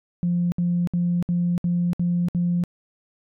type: tone bursts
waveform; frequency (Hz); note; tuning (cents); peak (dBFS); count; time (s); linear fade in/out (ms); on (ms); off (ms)
sine; 174.61; F3; 0; -18; 7; 0.23-2.638; 0; 290; 63
effects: tanh soft clip ceiling -14 dBFS